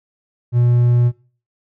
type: tone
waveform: triangle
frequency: 121 Hz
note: B2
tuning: 35 cents flat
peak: -9 dBFS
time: 0.52-1.12 s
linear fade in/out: 50 ms
effects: noise-tail reverb RT60 0.4 s tail -20 dB re dry